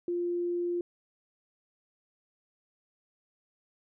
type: tone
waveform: sine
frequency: 349.2 Hz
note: F4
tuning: in tune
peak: -28 dBFS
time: 0.08-0.81 s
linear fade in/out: 2 ms
effects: none